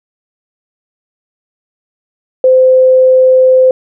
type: tone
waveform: sine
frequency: 516 Hz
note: C5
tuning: 24 cents flat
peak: -3 dBFS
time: 2.44-3.71 s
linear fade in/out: 2 ms
effects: none